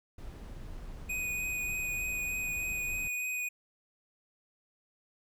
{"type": "noise", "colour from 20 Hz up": "brown", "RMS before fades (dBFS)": -44, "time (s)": [0.18, 3.08], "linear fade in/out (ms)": 5}
{"type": "tone with vibrato", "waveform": "square", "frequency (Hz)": 2489, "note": "D#7", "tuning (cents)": 0, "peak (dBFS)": -33, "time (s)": [1.09, 3.49], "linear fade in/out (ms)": 10, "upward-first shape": "sine", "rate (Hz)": 3.3, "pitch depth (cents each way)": 11}
{"effects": []}